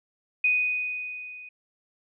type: tone with level ramp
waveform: sine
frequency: 2489 Hz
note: D#7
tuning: in tune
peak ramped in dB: -18 to -41 dBFS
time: 0.44-1.49 s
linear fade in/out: 5 ms
effects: none